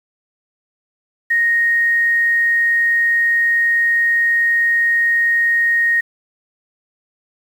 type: tone with quantisation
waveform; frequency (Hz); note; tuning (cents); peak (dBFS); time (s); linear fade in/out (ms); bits
sine; 1864.7; A#6; 0; -12; 1.3-6.01; 10; 7
effects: none